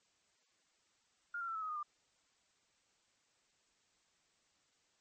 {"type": "tone with pitch steps", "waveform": "sine", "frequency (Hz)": [1413, 1374.4, 1336.8, 1300.2, 1264.7, 1230.1, 1196.5], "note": ["F6", "F6", "E6", "E6", "D#6", "D#6", "D6"], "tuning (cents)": [20, -28, 24, -24, 28, -20, 32], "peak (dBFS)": -38, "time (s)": [1.34, 1.83], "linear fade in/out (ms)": 5, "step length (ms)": 70, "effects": ["white hiss -75 dBFS RMS until 5 s", "MP3 32 kbps"]}